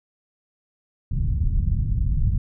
pink low-pass noise, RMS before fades -21 dBFS, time 1.11-2.38 s, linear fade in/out 5 ms, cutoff 140 Hz, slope 24 dB/octave, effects none

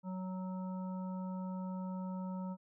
harmonic tone, 186 Hz, F#3, 9 cents sharp, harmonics 1 / 3 / 5 / 7, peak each -38 / -50 / -49 / -57 dBFS, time 0.03-2.57 s, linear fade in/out 50 ms, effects none

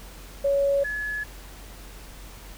sine tone pair in turn, 559 / 1703.4 Hz, C#5 / G#6, +14 / +43 cents, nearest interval octave + perfect fifth, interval 1929 cents, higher second, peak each -19 / -27 dBFS, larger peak first, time 0.44-0.84 / 0.84-1.24 s, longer neither, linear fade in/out 10 ms, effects added 46 Hz sine -42 dBFS peak until 2.57 s + pink hiss -46 dBFS RMS until 2.57 s

